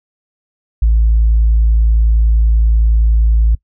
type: tone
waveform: sine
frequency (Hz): 55.3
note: A1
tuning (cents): +9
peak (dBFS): -6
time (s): 0.82-3.55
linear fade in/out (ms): 5
effects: noise-tail reverb RT60 0.1 s tail -24 dB re dry + tanh soft clip ceiling -4 dBFS